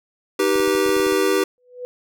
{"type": "chord", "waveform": "square", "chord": "Eb augmented", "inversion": "none", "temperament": "just", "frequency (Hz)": [311.1, 388.9, 486.1], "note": ["Eb4", "G4", "B4"], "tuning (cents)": [0, -14, -28], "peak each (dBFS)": [-24, -19, -23], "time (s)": [0.39, 1.44], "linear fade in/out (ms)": 5}
{"type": "clicks", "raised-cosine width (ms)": 2, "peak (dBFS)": -23, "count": 10, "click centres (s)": [0.557, 0.601, 0.677, 0.752, 0.862, 0.893, 0.966, 1, 1.066, 1.124]}
{"type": "tone with exponential growth", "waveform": "sine", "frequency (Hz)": 495.6, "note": "B4", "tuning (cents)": 6, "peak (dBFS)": -25, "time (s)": [1.58, 1.85], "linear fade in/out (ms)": 0, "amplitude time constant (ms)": 58}
{"effects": []}